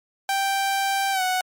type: tone with pitch glide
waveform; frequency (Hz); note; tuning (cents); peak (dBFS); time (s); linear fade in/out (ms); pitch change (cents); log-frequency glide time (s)
sawtooth; 784 to 740; G5 to F#5; 0 to 0; -17; 0.29-1.41; 2; -100; 1.12-1.22
effects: MP3 64 kbps